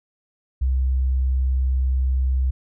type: tone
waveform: sine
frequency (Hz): 64.9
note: C2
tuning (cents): -13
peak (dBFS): -17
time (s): 0.61-2.51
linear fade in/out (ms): 10
effects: none